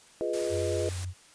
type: chord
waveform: sine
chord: F half-diminished seventh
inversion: none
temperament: equal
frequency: 349.2 / 415.3 / 493.9 / 622.3 Hz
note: F4 / Ab4 / Cb5 / Eb5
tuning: 0 / 0 / 0 / 0 cents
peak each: -33 dBFS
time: 0.21-0.89 s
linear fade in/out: 0 ms
type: noise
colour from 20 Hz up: white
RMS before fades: -40 dBFS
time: 0.33-1.05 s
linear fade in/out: 5 ms
type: tone with vibrato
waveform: sine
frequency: 91 Hz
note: F#2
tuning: 28 cents flat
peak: -32 dBFS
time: 0.49-1.14 s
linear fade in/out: 50 ms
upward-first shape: sine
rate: 16 Hz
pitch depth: 25 cents each way
effects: white hiss -56 dBFS RMS until 1.34 s + resampled to 22050 Hz